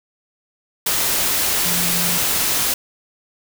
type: tone in noise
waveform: sine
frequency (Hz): 174.61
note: F3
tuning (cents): 0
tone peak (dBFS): -26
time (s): 1.65-2.18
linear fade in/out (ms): 5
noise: white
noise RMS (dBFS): -19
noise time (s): 0.86-2.74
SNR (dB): -10
effects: none